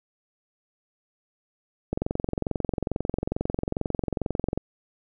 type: click train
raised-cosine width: 2 ms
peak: -12 dBFS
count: 60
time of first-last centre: 1.93-4.576 s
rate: 22.3 Hz
effects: none